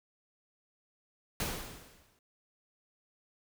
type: noise with exponential decay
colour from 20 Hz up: pink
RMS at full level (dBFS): -32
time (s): 1.4-2.19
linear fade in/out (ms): 2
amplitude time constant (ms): 170
effects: none